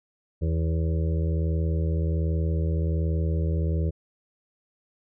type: harmonic tone with a mistuned harmonic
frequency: 81.3 Hz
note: E2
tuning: 23 cents flat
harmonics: 1 / 2 / 4 / 5 / 6 / 7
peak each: -23 / -29 / -37 / -37 / -39 / -41 dBFS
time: 0.41-3.91 s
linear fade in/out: 20 ms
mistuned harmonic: 7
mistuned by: -15 cents
effects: none